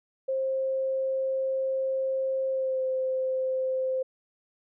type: tone with pitch glide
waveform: sine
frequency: 530 to 520.9 Hz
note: C5 to C5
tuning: +22 to -8 cents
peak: -25 dBFS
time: 0.28-4.03 s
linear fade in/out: 10 ms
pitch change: -30 cents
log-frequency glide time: 2.5-2.82 s
effects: none